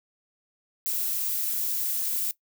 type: noise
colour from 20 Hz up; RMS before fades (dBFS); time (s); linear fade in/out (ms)
violet; -28; 0.86-2.31; 0
effects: noise-tail reverb RT60 0.1 s tail -18 dB re dry